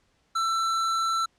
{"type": "tone", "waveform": "square", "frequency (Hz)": 1336, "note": "E6", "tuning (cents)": 23, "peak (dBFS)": -24, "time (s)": [0.35, 1.26], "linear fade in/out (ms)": 10, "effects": ["pink hiss -68 dBFS RMS until 1.38 s", "low-pass 7000 Hz 12 dB/octave"]}